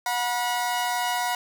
sawtooth tone pair together, 725.9 / 969 Hz, F#5 / B5, -33 / -33 cents, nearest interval perfect fourth, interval 500 cents, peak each -23 dBFS, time 0.06-1.35 s, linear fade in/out 2 ms, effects none

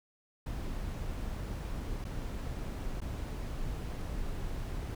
brown noise with dropouts, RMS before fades -37 dBFS, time 0.46-4.95 s, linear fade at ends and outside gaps 5 ms, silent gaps 2.043-2.05 / 3.005-3.015 s, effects none

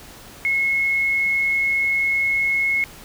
sine tone, 2175 Hz, C#7, 33 cents flat, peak -17 dBFS, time 0.45-2.84 s, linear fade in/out 0 ms, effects pink hiss -42 dBFS RMS until 3.04 s

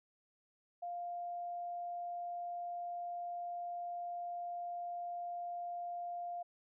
sine tone, 700 Hz, F5, 4 cents sharp, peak -39 dBFS, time 0.82-6.43 s, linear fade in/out 10 ms, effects none

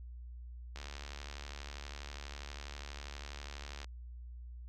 click train, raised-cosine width 0.2 ms, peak -28 dBFS, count 224, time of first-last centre 0.76-3.844 s, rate 72.3 Hz, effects added 60 Hz sine -45 dBFS peak until 4.68 s

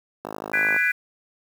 click train, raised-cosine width 1 ms, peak -16 dBFS, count 28, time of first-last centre 0.25-0.763 s, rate 52.6 Hz
sine chord, G# half-diminished seventh, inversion third, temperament just, 1495.1 / 1661.2 / 1993.5 / 2392 Hz, F#6 / G#6 / B6 / D7, +18 / 0 / +16 / +31 cents, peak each -24 dBFS, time 0.53-0.92 s, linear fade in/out 10 ms
effects high-pass 200 Hz 12 dB/octave + 7-bit

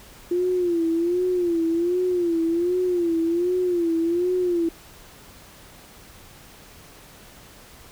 sine tone with vibrato, 346.6 Hz, F4, 13 cents flat, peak -19 dBFS, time 0.31-4.69 s, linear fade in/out 5 ms, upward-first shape sine, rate 1.3 Hz, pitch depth 93 cents each way, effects pink hiss -47 dBFS RMS until 7.91 s

